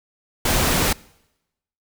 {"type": "noise", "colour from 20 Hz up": "pink", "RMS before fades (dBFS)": -19, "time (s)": [0.45, 0.93], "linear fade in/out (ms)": 5, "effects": ["noise-tail reverb RT60 0.9 s tail -24 dB re dry"]}